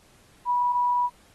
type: tone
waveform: sine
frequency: 977 Hz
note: B5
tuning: 19 cents flat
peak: -20 dBFS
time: 0.45-1.1 s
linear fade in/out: 50 ms
effects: pink hiss -58 dBFS RMS until 1.34 s + AAC 32 kbps